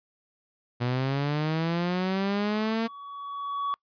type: linear sweep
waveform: sawtooth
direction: up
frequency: 120 to 230 Hz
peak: -21 dBFS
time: 0.8-2.88 s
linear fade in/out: 20 ms
type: tone with exponential growth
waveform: triangle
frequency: 1129 Hz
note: C#6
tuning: 31 cents sharp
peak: -23 dBFS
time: 1.71-3.74 s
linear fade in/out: 0 ms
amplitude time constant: 440 ms
effects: noise-tail reverb RT60 0.1 s tail -26 dB re dry + resampled to 11025 Hz